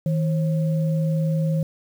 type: tone pair together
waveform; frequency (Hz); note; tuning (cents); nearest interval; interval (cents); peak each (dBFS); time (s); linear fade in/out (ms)
sine; 159.7 / 537.8; D#3 / C5; +45 / +47; octave + major sixth; 2102; -19 / -30; 0.06-1.63; 2
effects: 8-bit